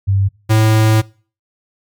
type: tone pair in turn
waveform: sine / square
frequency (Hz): 98 / 109.57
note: G2 / A2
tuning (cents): 0 / -7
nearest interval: major second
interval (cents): 193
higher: second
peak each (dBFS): -10 / -9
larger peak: second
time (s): 0.07-0.29 / 0.49-1.02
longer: second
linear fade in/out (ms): 20
effects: noise-tail reverb RT60 0.4 s tail -23 dB re dry + MP3 96 kbps